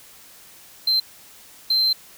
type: tone bursts at uneven times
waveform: triangle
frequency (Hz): 4115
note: C8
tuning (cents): -30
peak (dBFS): -15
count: 2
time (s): 0.87-1 / 1.7-1.93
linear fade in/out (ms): 5
effects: white hiss -47 dBFS RMS until 2.17 s